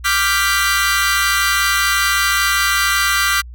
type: chord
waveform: sawtooth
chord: G dominant seventh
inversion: second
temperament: equal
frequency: 1174.7 / 1396.9 / 1568 / 1975.5 Hz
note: D6 / F6 / G6 / B6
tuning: 0 / 0 / 0 / 0 cents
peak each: -16 dBFS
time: 0.04-3.42 s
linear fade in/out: 20 ms
effects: added 60 Hz sine -31 dBFS peak until 3.54 s